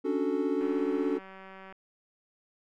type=chord; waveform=triangle; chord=D major seventh; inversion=third; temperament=equal; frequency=277.2 / 293.7 / 370 / 440 Hz; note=C#4 / D4 / F#4 / A4; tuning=0 / 0 / 0 / 0 cents; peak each=-30 dBFS; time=0.04-1.19 s; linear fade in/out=20 ms
type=click train; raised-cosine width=0.5 ms; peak=-33 dBFS; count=214; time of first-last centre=0.61-1.725 s; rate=191 Hz
effects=none